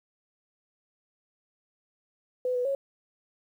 sine tone with pitch steps, 503 / 494.2 / 550 Hz, B4 / B4 / C#5, +32 / +1 / -14 cents, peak -25 dBFS, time 2.45-2.75 s, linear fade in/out 2 ms, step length 100 ms, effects 10-bit

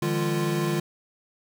square tone cluster, 150 / 169.6 / 203.2 / 348.4 Hz, D3 / E3 / G#3 / F4, +37 / +50 / -38 / -4 cents, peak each -28 / -34 / -32 / -28 dBFS, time 0.02-0.8 s, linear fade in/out 5 ms, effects none

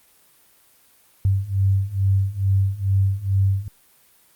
sine beating tone pair, 96 / 98.3 Hz, G2 / G2, -36 / +5 cents, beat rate 2.3 Hz, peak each -21 / -19 dBFS, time 1.25-3.68 s, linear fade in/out 0 ms, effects white hiss -56 dBFS RMS until 4.35 s + Opus 32 kbps

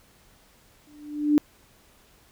sine tone with exponential growth, 296.5 Hz, D4, 17 cents sharp, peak -13 dBFS, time 0.87-1.38 s, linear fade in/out 0 ms, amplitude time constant 110 ms, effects pink hiss -58 dBFS RMS until 2.31 s

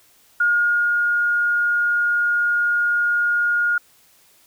sine tone with ADSR envelope, 1427 Hz, F6, 37 cents sharp, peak -14 dBFS, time 0.4-3.78 s, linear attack 6 ms, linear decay 500 ms, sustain -2 dB, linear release 4 ms, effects white hiss -55 dBFS RMS until 4.46 s

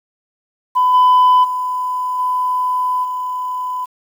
sine tone with level steps, 1003 Hz, B5, 26 cents sharp, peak -9 / -5 / -17 / -14 / -19 dBFS, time 0.75-3.86 s, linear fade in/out 20 ms, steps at 0.93 / 1.43 / 2.18 / 3.03 s, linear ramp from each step 20 ms, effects tanh soft clip ceiling -6 dBFS + 7-bit

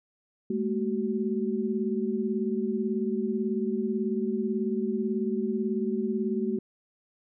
sine tone cluster, 208.1 / 226.3 / 376.2 Hz, G#3 / A3 / F#4, +4 / +49 / +29 cents, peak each -30 dBFS, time 0.5-6.59 s, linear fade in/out 5 ms, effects none

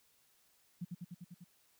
sine tone with echo, 175.3 Hz, F3, 7 cents sharp, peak -37 dBFS, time 0.81-0.85 s, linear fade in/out 10 ms, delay 99 ms, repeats 6, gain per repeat -2 dB, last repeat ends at 1.444 s, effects white hiss -71 dBFS RMS until 1.79 s

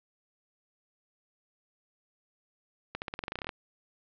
accelerating click train, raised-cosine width 0.3 ms, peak -18 dBFS, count 14, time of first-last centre 2.95-3.492 s, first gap 69 ms, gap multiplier 0.91, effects low-pass 4000 Hz 12 dB/octave

